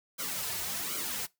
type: noise with flanger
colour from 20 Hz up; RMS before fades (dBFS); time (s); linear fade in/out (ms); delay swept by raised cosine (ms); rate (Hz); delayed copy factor
white; -35; 0.18-1.27; 20; 1.1 to 3.9; 1.3; -0.85
effects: noise-tail reverb RT60 0.2 s tail -22 dB re dry